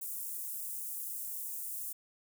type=high-pass noise; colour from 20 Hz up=white; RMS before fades=-40 dBFS; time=0.01-1.93 s; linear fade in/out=10 ms; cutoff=8500 Hz; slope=24 dB/octave; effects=none